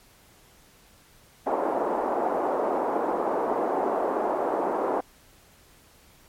white band-pass noise, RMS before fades -26 dBFS, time 1.46-5.01 s, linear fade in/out 10 ms, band 290 to 880 Hz, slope 24 dB/octave, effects pink hiss -56 dBFS RMS until 6.28 s + MP3 64 kbps

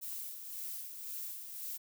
violet noise with tremolo, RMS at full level -41 dBFS, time 0.01-1.78 s, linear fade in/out 20 ms, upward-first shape sine, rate 1.9 Hz, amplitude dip 50%, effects none

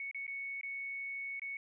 sine tone with dropouts, 2217 Hz, C#7, in tune, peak -38 dBFS, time 0-1.57 s, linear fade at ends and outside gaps 2 ms, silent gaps 0.113-0.146 / 0.267-0.278 / 0.612-0.632 / 1.396-1.418 s, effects none

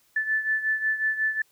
sine beating tone pair, 1749 / 1754.5 Hz, A6 / A6, -11 / -5 cents, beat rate 5.5 Hz, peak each -24 / -29 dBFS, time 0.16-1.42 s, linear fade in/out 5 ms, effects white hiss -64 dBFS RMS until 1.51 s

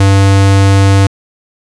square tone, 98 Hz, G2, in tune, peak -5 dBFS, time 0-1.07 s, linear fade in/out 5 ms, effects resampled to 22050 Hz + 7-bit

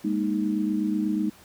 sine chord, Ab suspended second, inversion none, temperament equal with one note detuned, 204.9 / 233.1 / 311.1 Hz, Ab3 / Bb3 / Eb4, -23 / 0 / 0 cents, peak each -26 / -30 / -26 dBFS, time 0.04-1.3 s, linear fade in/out 10 ms, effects pink hiss -52 dBFS RMS until 1.44 s + high-pass 60 Hz 12 dB/octave

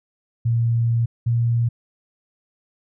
sine tone pair in turn, 116.54 / 117.62 Hz, A#2 / A#2, 0 / +16 cents, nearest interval unison, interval 16 cents, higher second, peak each -16 dBFS, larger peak neither, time 0.45-1.06 / 1.26-1.69 s, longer first, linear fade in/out 10 ms, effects none

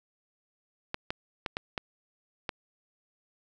clicks, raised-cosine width 0.3 ms, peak -15 dBFS, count 6, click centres 0.944 / 1.105 / 1.462 / 1.569 / 1.778 / 2.492 s, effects none

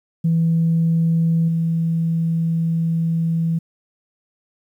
sine tone with level steps, 164.81 Hz, E3, in tune, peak -13 / -16 dBFS, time 0.24-3.59 s, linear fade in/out 10 ms, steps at 1.48 s, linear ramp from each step 5 ms, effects tanh soft clip ceiling -10 dBFS + 9-bit

